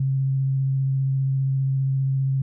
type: tone with vibrato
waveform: sine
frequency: 134.6 Hz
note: C3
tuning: 49 cents sharp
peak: -19 dBFS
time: 0-2.42 s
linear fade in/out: 5 ms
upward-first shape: square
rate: 15 Hz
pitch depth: 9 cents each way
effects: none